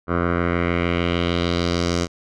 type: tone with low-pass filter sweep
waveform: 10% pulse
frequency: 86.6 Hz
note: F2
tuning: 14 cents flat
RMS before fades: -21 dBFS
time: 0.07-2.08 s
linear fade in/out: 50 ms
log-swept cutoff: 1300 to 6300 Hz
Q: 2.3
effects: none